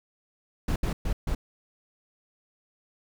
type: noise bursts at uneven times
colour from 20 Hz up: brown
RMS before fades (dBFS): -26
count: 4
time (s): 0.68-0.76 / 0.83-0.93 / 1.05-1.13 / 1.27-1.35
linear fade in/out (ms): 5
effects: none